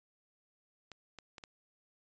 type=clicks; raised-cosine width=0.2 ms; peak=-30 dBFS; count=4; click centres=0.917 / 1.187 / 1.382 / 1.438 s; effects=resampled to 16000 Hz